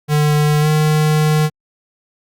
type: tone with pitch glide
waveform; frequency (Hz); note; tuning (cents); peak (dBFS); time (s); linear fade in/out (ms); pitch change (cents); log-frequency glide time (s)
square; 149.7 to 153.29; D3 to D#3; +33 to -25; -12; 0.08-1.5; 50; +42; 0.6-0.67
effects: Opus 48 kbps